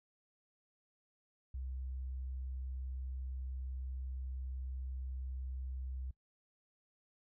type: tone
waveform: sine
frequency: 64.7 Hz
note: C2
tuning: 19 cents flat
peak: -39 dBFS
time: 1.54-6.11 s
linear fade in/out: 5 ms
effects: noise-tail reverb RT60 0.1 s tail -22 dB re dry